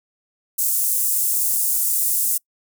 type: high-pass noise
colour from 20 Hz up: pink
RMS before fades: -20 dBFS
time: 0.58-2.38 s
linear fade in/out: 10 ms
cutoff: 8400 Hz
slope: 24 dB/octave
effects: noise-tail reverb RT60 0.1 s tail -26 dB re dry